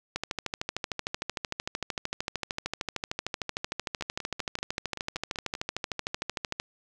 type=two click trains; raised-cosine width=0.2 ms; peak=-19 / -13 dBFS; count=9 / 86; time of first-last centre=4.01-5.551 / 0.16-6.599 s; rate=5.19 / 13.2 Hz; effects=none